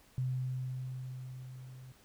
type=tone with level ramp; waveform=sine; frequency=128.5 Hz; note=C3; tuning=31 cents flat; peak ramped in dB=-30 to -48 dBFS; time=0.18-1.92 s; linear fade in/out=0 ms; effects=pink hiss -63 dBFS RMS until 2.04 s